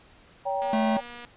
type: chord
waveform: sine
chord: G diminished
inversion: second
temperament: just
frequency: 564.5 / 784 / 940.8 Hz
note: Db5 / G5 / Bb5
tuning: +31 / 0 / +16 cents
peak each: -29 / -28 / -34 dBFS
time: 0.45-1.01 s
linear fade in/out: 20 ms
type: click train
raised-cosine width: 0.3 ms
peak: -27 dBFS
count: 152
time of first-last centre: 0.62-1.249 s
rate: 240 Hz
type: tone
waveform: square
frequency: 218.4 Hz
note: A3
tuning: 13 cents flat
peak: -24 dBFS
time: 0.73-0.97 s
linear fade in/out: 2 ms
effects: pink hiss -55 dBFS RMS until 1.36 s + resampled to 8000 Hz